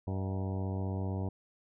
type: harmonic tone with a mistuned harmonic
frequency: 95.4 Hz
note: G2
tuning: 47 cents flat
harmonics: 1 / 2 / 3 / 4 / 5 / 6 / 7 / 8 / 9 / 10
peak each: -33 / -39 / -43 / -45 / -47 / -49 / -50 / -51 / -52 / -53 dBFS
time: 0.07-1.29 s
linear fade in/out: 5 ms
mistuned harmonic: 6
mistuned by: +79 cents
effects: none